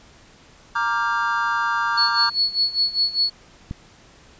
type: chord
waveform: triangle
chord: G minor seventh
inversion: first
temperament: equal with one note detuned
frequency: 932.3 / 1174.7 / 1396.9 / 1598.2 Hz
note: Bb5 / D6 / F6 / G6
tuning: 0 / 0 / 0 / +33 cents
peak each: -23 / -22 / -24 / -24 dBFS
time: 0.75-2.3 s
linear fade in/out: 10 ms
type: tone with tremolo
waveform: sine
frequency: 4394 Hz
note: C#8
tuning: 16 cents flat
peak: -15 dBFS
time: 1.97-3.3 s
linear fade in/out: 10 ms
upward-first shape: sine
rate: 5 Hz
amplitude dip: 85%
type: click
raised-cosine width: 5 ms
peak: -16 dBFS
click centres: 3.711 s
effects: pink hiss -50 dBFS RMS until 4.39 s + resampled to 16000 Hz